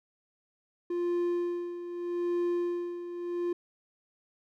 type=tone with tremolo; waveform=triangle; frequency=349.2 Hz; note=F4; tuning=in tune; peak=-24 dBFS; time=0.9-3.53 s; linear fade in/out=5 ms; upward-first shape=sine; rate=0.81 Hz; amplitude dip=70%; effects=none